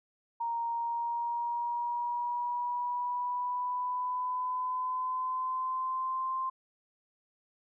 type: tone with pitch glide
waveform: sine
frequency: 932.3 to 1046.5 Hz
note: A#5 to C6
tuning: 0 to 0 cents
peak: -30 dBFS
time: 0.4-6.5 s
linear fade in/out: 10 ms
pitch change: +200 cents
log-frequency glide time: 0.7-6.37 s
effects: none